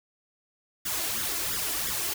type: noise with flanger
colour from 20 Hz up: white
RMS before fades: -30 dBFS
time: 0.85-2.14 s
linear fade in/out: 10 ms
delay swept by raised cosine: 0.57 to 2.97 ms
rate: 2.9 Hz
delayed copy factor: +0.75
effects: none